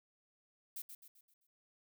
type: noise with echo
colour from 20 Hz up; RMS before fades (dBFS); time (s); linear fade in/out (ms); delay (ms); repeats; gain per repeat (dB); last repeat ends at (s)
violet; -44; 0.76-0.82; 5; 130; 5; -7; 1.47
effects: none